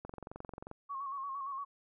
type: click train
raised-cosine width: 1 ms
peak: -30 dBFS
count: 16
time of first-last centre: 0.05-0.714 s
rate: 22.6 Hz
type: tone with vibrato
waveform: sine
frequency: 1100 Hz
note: C#6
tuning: 14 cents flat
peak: -37 dBFS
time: 0.89-1.65 s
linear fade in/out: 20 ms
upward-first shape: square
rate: 8.7 Hz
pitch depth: 44 cents each way
effects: none